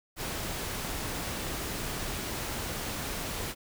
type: noise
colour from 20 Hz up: pink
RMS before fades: -35 dBFS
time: 0.16-3.55 s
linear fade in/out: 50 ms
effects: none